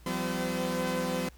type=tone cluster; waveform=sawtooth; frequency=171.8 / 192.1 / 254.7 / 510 Hz; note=F3 / G3 / C4 / C5; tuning=-28 / -35 / -46 / -44 cents; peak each=-31 dBFS; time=0.06-1.29 s; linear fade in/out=5 ms; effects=added 60 Hz sine -51 dBFS peak until 1.37 s + pink hiss -60 dBFS RMS until 1.37 s